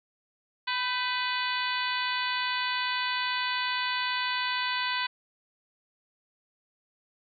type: harmonic tone with a mistuned harmonic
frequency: 496.8 Hz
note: B4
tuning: 10 cents sharp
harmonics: 2 / 3 / 4 / 5 / 6 / 7 / 8 / 9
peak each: -32 / -34 / -35 / -36 / -37 / -37 / -38 / -39 dBFS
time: 0.67-5.07 s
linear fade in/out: 10 ms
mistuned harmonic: 3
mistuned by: +50 cents
effects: none